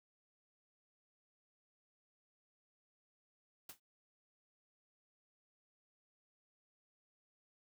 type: noise with exponential decay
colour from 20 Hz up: white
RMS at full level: -45 dBFS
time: 3.69-3.8 s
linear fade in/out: 5 ms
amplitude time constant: 22 ms
effects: high-pass 60 Hz 12 dB/octave